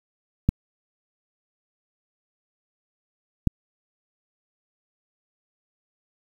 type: clicks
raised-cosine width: 5 ms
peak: -5 dBFS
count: 2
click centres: 0.49 / 3.473 s
effects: 7-bit